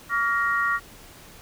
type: tone cluster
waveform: sine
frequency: 1140 / 1400 / 1877 Hz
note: C#6 / F6 / A#6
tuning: +48 / +4 / +11 cents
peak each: -25 dBFS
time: 0.09-0.8 s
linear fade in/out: 50 ms
effects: pink hiss -47 dBFS RMS until 1.41 s